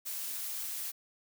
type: noise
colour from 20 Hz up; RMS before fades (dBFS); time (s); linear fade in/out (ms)
blue; -38; 0.05-0.92; 20
effects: none